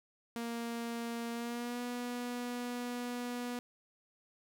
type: tone with pitch glide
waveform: sawtooth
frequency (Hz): 233.5 to 243.8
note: A#3 to B3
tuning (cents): +3 to -22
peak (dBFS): -33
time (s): 0.36-3.59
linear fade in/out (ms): 0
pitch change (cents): +75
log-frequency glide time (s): 1.32-1.81
effects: none